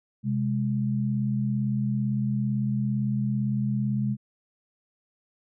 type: tone pair together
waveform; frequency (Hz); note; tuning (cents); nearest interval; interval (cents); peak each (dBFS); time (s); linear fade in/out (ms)
sine; 129.2 / 207; C3 / G#3; -21 / -5; minor sixth; 816; -26; 0.23-4.17; 50
effects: none